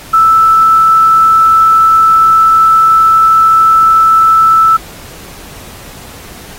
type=tone with quantisation; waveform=sine; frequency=1318.5 Hz; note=E6; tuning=in tune; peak=-3 dBFS; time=0.13-4.77 s; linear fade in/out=10 ms; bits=5; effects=pink hiss -32 dBFS RMS until 6.58 s + AAC 48 kbps